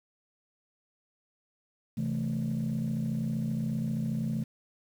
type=chord; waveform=sine; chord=A minor; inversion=first; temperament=just; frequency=132 / 165 / 220 Hz; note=C3 / E3 / A3; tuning=+16 / +2 / 0 cents; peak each=-32 / -32 / -30 dBFS; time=1.97-4.44 s; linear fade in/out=10 ms; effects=tanh soft clip ceiling -24 dBFS + 9-bit